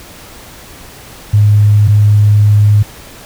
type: tone pair in turn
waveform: sine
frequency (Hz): 104.2 / 104.2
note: G#2 / G#2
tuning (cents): +6 / +6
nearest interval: unison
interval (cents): 0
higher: neither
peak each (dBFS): -4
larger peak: neither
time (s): 1.33-1.88 / 1.88-2.83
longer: second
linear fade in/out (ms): 10
effects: pink hiss -34 dBFS RMS until 3.25 s